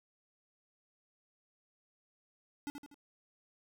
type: tone with echo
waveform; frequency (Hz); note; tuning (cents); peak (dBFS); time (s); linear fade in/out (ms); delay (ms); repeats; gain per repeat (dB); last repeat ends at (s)
square; 288.1; D4; -33; -38; 2.67-2.7; 0; 81; 3; -6; 2.943
effects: none